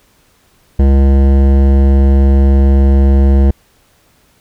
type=tone with hard clipping; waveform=sine; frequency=68.2 Hz; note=C#2; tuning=28 cents flat; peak=-7 dBFS; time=0.79-3.51 s; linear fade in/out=5 ms; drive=15 dB; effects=pink hiss -52 dBFS RMS until 4.4 s